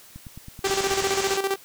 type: click train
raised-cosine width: 5 ms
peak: -27 dBFS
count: 9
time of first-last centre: 0.16-1.023 s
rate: 9.27 Hz
type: tone with tremolo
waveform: sawtooth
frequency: 390.4 Hz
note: G4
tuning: 7 cents flat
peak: -17 dBFS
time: 0.64-1.56 s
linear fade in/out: 5 ms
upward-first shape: square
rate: 15 Hz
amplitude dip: 65%
type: low-pass noise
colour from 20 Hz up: white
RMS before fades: -30 dBFS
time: 0.65-1.37 s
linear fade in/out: 0 ms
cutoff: 7800 Hz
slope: 48 dB/octave
effects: white hiss -49 dBFS RMS until 1.64 s